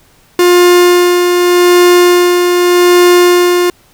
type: tone with tremolo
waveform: 45% pulse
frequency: 354.5 Hz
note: F4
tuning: 26 cents sharp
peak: -3 dBFS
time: 0.39-3.7 s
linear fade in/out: 2 ms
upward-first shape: sine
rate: 0.84 Hz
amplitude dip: 40%
effects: pink hiss -47 dBFS RMS until 3.93 s